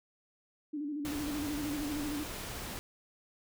sine tone with vibrato, 293.7 Hz, D4, in tune, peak -34 dBFS, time 0.73-2.24 s, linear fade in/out 10 ms, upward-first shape square, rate 13 Hz, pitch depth 57 cents each way
pink noise, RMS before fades -41 dBFS, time 1.05-2.79 s, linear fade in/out 0 ms
effects none

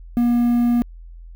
triangle tone with quantisation, 239.4 Hz, A#3, 46 cents sharp, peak -12 dBFS, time 0.17-0.82 s, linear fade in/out 0 ms, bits 7, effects added 42 Hz sine -36 dBFS peak until 1.35 s

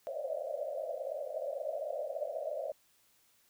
pink band-pass noise, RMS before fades -38 dBFS, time 0.07-2.72 s, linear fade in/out 0 ms, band 530 to 660 Hz, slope 96 dB/octave, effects white hiss -69 dBFS RMS until 3.49 s

